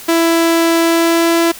sawtooth tone with pitch glide, 332.2 to 335.1 Hz, E4 to E4, +13 to +29 cents, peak -6 dBFS, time 0.08-1.52 s, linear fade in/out 10 ms, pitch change +16 cents, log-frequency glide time 0.81-1.41 s, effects white hiss -33 dBFS RMS until 1.59 s

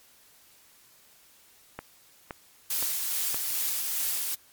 click train, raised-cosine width 0.5 ms, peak -20 dBFS, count 4, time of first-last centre 1.79-3.344 s, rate 1.93 Hz
blue noise with tremolo, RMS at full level -28 dBFS, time 2.7-4.35 s, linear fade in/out 5 ms, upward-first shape sine, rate 2.4 Hz, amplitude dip 25%
effects white hiss -58 dBFS RMS until 4.52 s + MP3 96 kbps

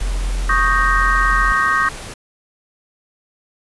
pink noise, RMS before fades -32 dBFS, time 0-2.14 s, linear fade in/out 5 ms
sine tone, 43.65 Hz, F1, in tune, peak -17 dBFS, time 0.01-1.52 s, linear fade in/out 0 ms
sine chord, Eb dominant seventh, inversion third, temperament equal, 1108.7 / 1244.5 / 1568 / 1864.7 Hz, Db6 / Eb6 / G6 / Bb6, 0 / 0 / 0 / 0 cents, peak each -19 dBFS, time 0.49-1.89 s, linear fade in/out 5 ms
effects resampled to 24000 Hz

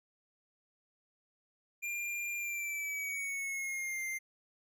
square tone with pitch glide, 2395 to 2097 Hz, D7 to C7, +33 to +3 cents, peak -36 dBFS, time 1.82-4.19 s, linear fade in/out 20 ms, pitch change -230 cents, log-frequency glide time 2.37-4.02 s, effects none

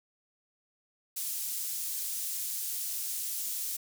pink high-pass noise, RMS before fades -35 dBFS, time 1.16-3.77 s, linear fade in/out 10 ms, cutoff 8100 Hz, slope 12 dB/octave, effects none

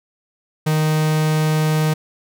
45% pulse tone, 155.2 Hz, D#3, 4 cents flat, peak -15 dBFS, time 0.66-1.94 s, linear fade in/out 10 ms, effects none

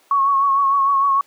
sine tone with vibrato, 1105 Hz, C#6, 6 cents flat, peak -13 dBFS, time 0.11-1.21 s, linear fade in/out 2 ms, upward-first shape triangle, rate 6.6 Hz, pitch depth 43 cents each way, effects pink hiss -55 dBFS RMS until 1.26 s + high-pass 400 Hz 12 dB/octave

